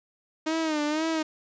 sawtooth tone with vibrato, 310 Hz, D#4, 6 cents flat, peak -21 dBFS, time 0.46-1.23 s, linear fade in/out 10 ms, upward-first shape sine, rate 2 Hz, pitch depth 83 cents each way, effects resampled to 16000 Hz + 9-bit

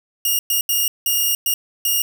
5% pulse tone bursts at uneven times, 2844 Hz, F7, 31 cents sharp, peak -7 dBFS, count 6, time 0.25-0.39 / 0.5-0.61 / 0.69-0.88 / 1.06-1.35 / 1.46-1.54 / 1.85-2.02 s, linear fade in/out 2 ms, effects none

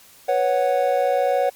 triangle chord, B suspended second, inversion none, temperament equal, 493.9 / 554.4 / 740 Hz, B4 / C#5 / F#5, 0 / 0 / 0 cents, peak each -21 / -18 / -19 dBFS, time 0.28-1.5 s, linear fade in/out 10 ms, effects white hiss -49 dBFS RMS until 1.55 s + MP3 96 kbps

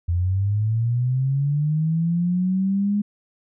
sine linear sweep, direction up, 84.2 to 207.7 Hz, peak -18 dBFS, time 0.08-3.02 s, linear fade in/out 10 ms, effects none

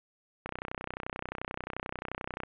click train, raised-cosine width 0.5 ms, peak -20 dBFS, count 63, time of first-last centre 0.46-2.435 s, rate 31.4 Hz, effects resampled to 8000 Hz + 8-bit

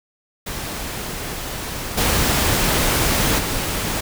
pink noise with level steps, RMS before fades -28 / -18 / -23 dBFS, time 0.46-4.01 s, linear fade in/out 10 ms, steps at 1.97 / 3.38 s, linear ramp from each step 10 ms, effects none

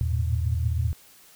sine tone cluster, 80.5 / 101.8 / 111 / 117.1 Hz, E2 / G#2 / A2 / A#2, -41 / -34 / +16 / +8 cents, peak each -24 / -32 / -32 / -28 dBFS, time 0.01-0.93 s, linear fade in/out 0 ms, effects white hiss -53 dBFS RMS until 1.35 s

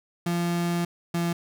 35% pulse tone pair in turn, 172.3 / 170.71 Hz, F3 / F3, -23 / -39 cents, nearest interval unison, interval 16 cents, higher first, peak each -22 dBFS, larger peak neither, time 0.26-0.85 / 1.14-1.33 s, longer first, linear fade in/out 5 ms, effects none

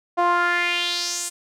sawtooth tone with band-pass filter sweep, 349.4 Hz, F4, 1 cent sharp, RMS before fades -22 dBFS, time 0.17-1.3 s, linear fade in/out 20 ms, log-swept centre 810 to 8700 Hz, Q 3.3, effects none

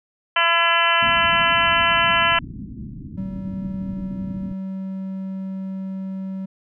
harmonic tone, 337 Hz, E4, 38 cents sharp, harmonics 2 / 3 / 4 / 5 / 6 / 7 / 8 / 9, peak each -26 / -21 / -22 / -22 / -26 / -27 / -23 / -23 dBFS, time 0.36-2.39 s, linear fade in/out 5 ms
white low-pass noise, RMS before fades -34 dBFS, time 1.02-4.53 s, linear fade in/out 2 ms, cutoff 280 Hz, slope 48 dB/octave
triangle tone, 190.9 Hz, G3, 46 cents flat, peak -24 dBFS, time 3.17-6.46 s, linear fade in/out 10 ms
effects none

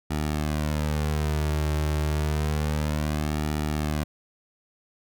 sawtooth tone with flanger, 75.7 Hz, D#2, 47 cents flat, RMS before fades -26 dBFS, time 0.1-4.04 s, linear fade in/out 10 ms, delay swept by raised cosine 1.9 to 4.1 ms, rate 0.29 Hz, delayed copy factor -0.65, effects none

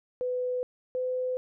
sine tone pair in turn, 500 / 507.3 Hz, B4 / B4, +21 / +46 cents, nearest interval unison, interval 25 cents, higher second, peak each -27 dBFS, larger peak neither, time 0.21-0.63 / 0.95-1.37 s, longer neither, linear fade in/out 0 ms, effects none

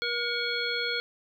harmonic tone with a mistuned harmonic, 477.4 Hz, A#4, 41 cents sharp, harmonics 1 / 3 / 5 / 7 / 9, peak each -35 / -32 / -34 / -34 / -34 dBFS, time 0.02-1 s, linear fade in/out 0 ms, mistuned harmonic 5, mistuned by -110 cents, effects 10-bit

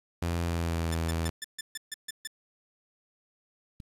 sawtooth tone with pitch glide, 85.2 to 82.3 Hz, F2 to E2, -42 to -2 cents, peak -24 dBFS, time 0.22-1.3 s, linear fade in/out 5 ms, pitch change -60 cents, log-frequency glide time 0.43-0.91 s
10% pulse tone bursts, 1760 Hz, A6, in tune, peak -25 dBFS, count 9, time 0.92-2.274 s, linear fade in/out 5 ms, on 26 ms, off 140 ms
click, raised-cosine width 5 ms, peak -31 dBFS, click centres 3.802 s
effects resampled to 32000 Hz + 9-bit

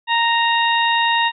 harmonic tone, 930 Hz, A#5, 4 cents flat, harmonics 1 / 2 / 3 / 4, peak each -17 / -20 / -22 / -23 dBFS, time 0.07-1.32 s, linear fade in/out 50 ms, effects none

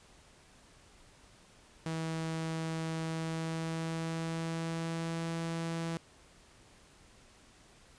sawtooth tone with pitch glide, 161.8 to 165.58 Hz, E3 to E3, -32 to +8 cents, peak -30 dBFS, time 1.86-5.97 s, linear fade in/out 0 ms, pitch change +40 cents, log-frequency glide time 3.05-5.33 s, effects pink hiss -60 dBFS RMS until 7.98 s + resampled to 22050 Hz

